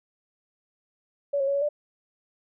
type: tone with pitch steps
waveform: sine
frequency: 567 / 545 / 559 / 563 / 591 Hz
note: C#5 / C#5 / C#5 / C#5 / D5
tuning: +39 / -29 / +14 / +27 / +11 cents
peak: -22 dBFS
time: 1.33-1.69 s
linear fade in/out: 10 ms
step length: 72 ms
effects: none